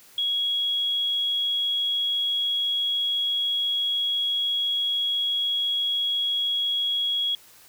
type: tone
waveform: sine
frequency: 3322 Hz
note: G#7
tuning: in tune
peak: -22 dBFS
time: 0.18-7.35 s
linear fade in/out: 2 ms
effects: white hiss -52 dBFS RMS until 7.68 s